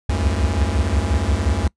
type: tone cluster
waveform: square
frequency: 63.7 / 69.4 / 75.1 / 91.8 Hz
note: C2 / C#2 / D2 / F#2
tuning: -46 / +3 / +39 / -13 cents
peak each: -25 / -25 / -22 / -23 dBFS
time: 0.09-1.68 s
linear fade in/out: 5 ms
effects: noise-tail reverb RT60 0.1 s tail -24 dB re dry + resampled to 22050 Hz